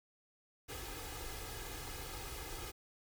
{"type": "noise with comb filter", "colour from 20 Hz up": "pink", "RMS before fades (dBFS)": -45, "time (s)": [0.68, 2.72], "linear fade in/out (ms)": 20, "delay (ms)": 2.4, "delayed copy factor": 0.75, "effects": []}